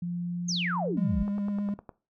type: tone with pitch glide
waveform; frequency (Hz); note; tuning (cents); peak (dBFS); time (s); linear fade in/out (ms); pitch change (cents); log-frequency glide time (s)
sine; 174.61 to 176.13; F3 to F3; 0 to +15; -29; 0.02-1.23; 5; +15; 0.2-0.75
type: exponential sweep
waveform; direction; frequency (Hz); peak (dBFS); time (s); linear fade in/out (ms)
sine; down; 6760 to 43.65; -28; 0.48-1.24; 10
type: tone with vibrato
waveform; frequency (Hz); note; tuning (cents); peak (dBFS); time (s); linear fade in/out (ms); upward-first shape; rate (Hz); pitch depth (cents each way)
triangle; 203.1; G#3; -38; -26; 0.97-1.74; 2; sine; 8.1; 18
type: click train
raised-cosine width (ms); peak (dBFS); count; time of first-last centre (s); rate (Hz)
1; -27; 7; 1.28-1.892; 9.8
effects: noise-tail reverb RT60 0.3 s tail -18 dB re dry